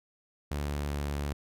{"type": "tone with pitch glide", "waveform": "sawtooth", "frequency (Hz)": [72.5, 71.96], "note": ["D2", "D2"], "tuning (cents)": [-22, -35], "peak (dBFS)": -27, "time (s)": [0.51, 1.33], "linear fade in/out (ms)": 5, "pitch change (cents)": -13, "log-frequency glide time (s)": [0.84, 1.01], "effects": []}